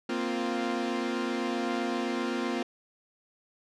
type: chord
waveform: sawtooth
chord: Bb suspended second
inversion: none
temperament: equal with one note detuned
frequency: 233.1 / 260.9 / 349.2 Hz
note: Bb3 / C4 / F4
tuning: 0 / -5 / 0 cents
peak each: -29 dBFS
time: 0.09-2.63 s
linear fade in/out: 5 ms
effects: low-pass 5000 Hz 12 dB/octave